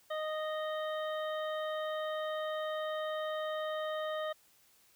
harmonic tone, 620 Hz, D#5, 6 cents flat, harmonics 1 / 2 / 3 / 5 / 6, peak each -35 / -41 / -45 / -49 / -51 dBFS, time 0.1-4.33 s, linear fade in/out 10 ms, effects white hiss -66 dBFS RMS until 4.95 s

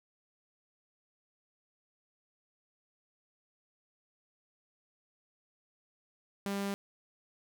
sawtooth tone, 199 Hz, G3, 26 cents sharp, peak -29 dBFS, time 6.46-6.74 s, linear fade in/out 0 ms, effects none

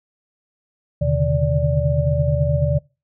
sine tone cluster, 80.1 / 127.2 / 141.4 / 150.6 / 582 Hz, E2 / C3 / C#3 / D3 / D5, -49 / -48 / +35 / +44 / -16 cents, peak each -22 dBFS, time 1.01-2.79 s, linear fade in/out 10 ms, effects noise-tail reverb RT60 0.3 s tail -25 dB re dry

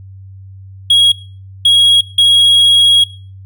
triangle tone bursts at uneven times, 3305 Hz, G#7, 9 cents flat, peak -3 dBFS, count 3, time 0.9-1.12 / 1.65-2.01 / 2.18-3.04 s, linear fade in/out 5 ms, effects noise-tail reverb RT60 0.4 s tail -20 dB re dry + added 96 Hz sine -31 dBFS peak until 3.45 s

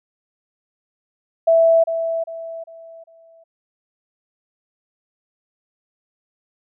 sine tone with echo, 659.3 Hz, E5, in tune, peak -10 dBFS, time 1.47-1.84 s, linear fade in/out 10 ms, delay 400 ms, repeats 4, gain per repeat -9 dB, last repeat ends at 3.44 s, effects none

